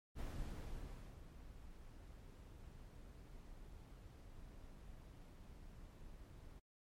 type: noise with ADSR envelope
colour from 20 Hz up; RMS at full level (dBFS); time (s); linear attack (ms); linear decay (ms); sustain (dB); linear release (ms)
brown; -44; 0.15-6.6; 44; 1000; -12; 16
effects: MP3 64 kbps